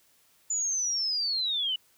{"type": "linear sweep", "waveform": "sine", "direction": "down", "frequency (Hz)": [7040, 2922], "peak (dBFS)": -26, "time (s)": [0.5, 1.76], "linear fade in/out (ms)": 5, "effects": ["white hiss -64 dBFS RMS until 1.97 s"]}